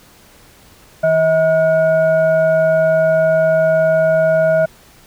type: tone with frequency modulation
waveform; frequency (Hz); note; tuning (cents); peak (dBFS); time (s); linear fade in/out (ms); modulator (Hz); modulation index
sine; 640; D#5; +49; -10; 1.03-4.66; 10; 801; 0.49
effects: pink hiss -46 dBFS RMS until 5.06 s